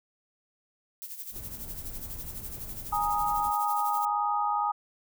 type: noise with tremolo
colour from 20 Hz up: violet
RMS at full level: -38 dBFS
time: 1.02-4.05 s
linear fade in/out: 0 ms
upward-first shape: sine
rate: 12 Hz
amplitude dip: 65%
type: noise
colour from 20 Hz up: brown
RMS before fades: -43 dBFS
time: 1.31-3.53 s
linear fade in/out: 50 ms
type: chord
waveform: sine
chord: Ab suspended second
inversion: none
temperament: equal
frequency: 830.6 / 932.3 / 1244.5 Hz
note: Ab5 / Bb5 / Eb6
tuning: 0 / 0 / 0 cents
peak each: -28 / -32 / -29 dBFS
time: 2.92-4.72 s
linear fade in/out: 10 ms
effects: none